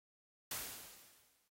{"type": "noise with exponential decay", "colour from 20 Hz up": "white", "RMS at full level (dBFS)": -40, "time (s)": [0.51, 1.48], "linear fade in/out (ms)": 2, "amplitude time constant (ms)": 210, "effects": ["AAC 48 kbps"]}